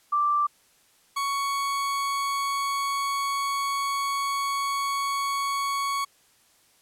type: tone pair in turn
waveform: sine / 40% pulse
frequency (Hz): 1174.7 / 1114.4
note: D6 / C#6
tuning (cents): 0 / +9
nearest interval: minor second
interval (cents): 91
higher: first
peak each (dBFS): -20 / -24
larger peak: first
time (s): 0.12-0.47 / 1.16-6.05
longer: second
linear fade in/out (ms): 10
effects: white hiss -61 dBFS RMS until 6.81 s + low-pass 12000 Hz 12 dB/octave